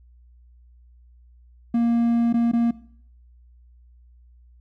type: tone with dropouts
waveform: triangle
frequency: 234.1 Hz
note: A#3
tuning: 8 cents sharp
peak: -15 dBFS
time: 1.74-2.71 s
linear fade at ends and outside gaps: 5 ms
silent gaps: 2.328-2.34 / 2.516-2.533 s
effects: noise-tail reverb RT60 0.6 s tail -18 dB re dry + added 60 Hz sine -49 dBFS peak until 4.6 s